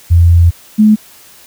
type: tone pair in turn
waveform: sine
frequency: 85.4 / 214.1 Hz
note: F2 / A3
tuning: -38 / -47 cents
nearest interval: octave + major third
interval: 1591 cents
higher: second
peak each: -3 dBFS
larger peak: neither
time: 0.1-0.51 / 0.78-0.96 s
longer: first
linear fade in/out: 20 ms
effects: white hiss -40 dBFS RMS until 1.46 s